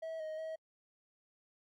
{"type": "tone with pitch steps", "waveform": "triangle", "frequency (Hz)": [647, 626, 639], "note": ["E5", "D#5", "D#5"], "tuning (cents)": [-32, 10, 46], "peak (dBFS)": -37, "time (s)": [0.02, 0.56], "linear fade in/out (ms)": 10, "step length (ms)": 180, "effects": ["AAC 48 kbps"]}